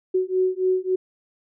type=beating tone pair; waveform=sine; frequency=370 / 373.6 Hz; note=F#4 / F#4; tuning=0 / +17 cents; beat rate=3.6 Hz; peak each=-22 / -22 dBFS; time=0.14-0.96 s; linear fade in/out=10 ms; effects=none